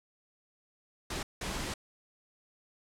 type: noise bursts at uneven times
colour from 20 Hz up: pink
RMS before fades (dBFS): -36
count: 2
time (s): 1.1-1.23 / 1.41-1.74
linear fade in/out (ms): 5
effects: low-pass 9000 Hz 12 dB/octave